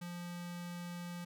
square tone with notch filter, 174.61 Hz, F3, in tune, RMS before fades -44 dBFS, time 0.01-1.25 s, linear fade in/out 10 ms, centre 370 Hz, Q 0.65, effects none

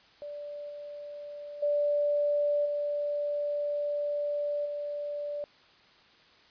sine tone with level steps, 584 Hz, D5, 10 cents flat, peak -37 / -39 / -24 / -28 / -32 dBFS, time 0.22-5.44 s, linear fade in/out 0 ms, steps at 0.69 / 1.62 / 2.65 / 4.65 s, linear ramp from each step 10 ms, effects white hiss -59 dBFS RMS until 6.5 s + resampled to 11025 Hz

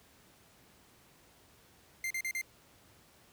45% pulse tone bursts, 2093 Hz, C7, in tune, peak -33 dBFS, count 4, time 2.04-2.414 s, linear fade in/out 2 ms, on 65 ms, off 38 ms, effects pink hiss -62 dBFS RMS until 3.32 s + high-pass 60 Hz 12 dB/octave

